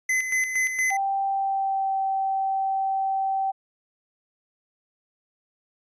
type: tone with tremolo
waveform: square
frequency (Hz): 2036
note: C7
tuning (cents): -48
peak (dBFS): -21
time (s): 0.09-0.97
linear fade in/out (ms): 5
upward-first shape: square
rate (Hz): 4.3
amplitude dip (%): 55
type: tone with pitch glide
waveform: sine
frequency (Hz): 784 to 774.1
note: G5 to G5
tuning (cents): 0 to -22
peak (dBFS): -22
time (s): 0.9-3.52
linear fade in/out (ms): 20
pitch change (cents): -22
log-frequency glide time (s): 1.26-1.97
effects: resampled to 22050 Hz